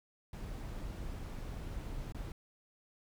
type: noise with dropouts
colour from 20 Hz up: brown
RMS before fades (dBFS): -42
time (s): 0.33-2.32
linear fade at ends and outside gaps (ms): 2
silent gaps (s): 2.123-2.146
effects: none